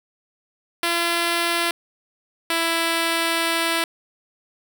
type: tone pair in turn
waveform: 5% pulse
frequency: 340.8 / 331.9 Hz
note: F4 / E4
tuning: -42 / +12 cents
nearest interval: unison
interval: 46 cents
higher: first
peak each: -8 dBFS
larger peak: neither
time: 0.83-1.71 / 2.5-3.84 s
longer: second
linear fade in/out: 2 ms
effects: none